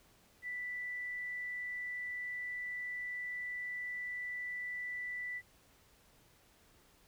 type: tone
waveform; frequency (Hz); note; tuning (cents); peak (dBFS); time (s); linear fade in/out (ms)
sine; 1975.5; B6; 0; -38; 0.42-5.42; 50
effects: pink hiss -66 dBFS RMS until 7.07 s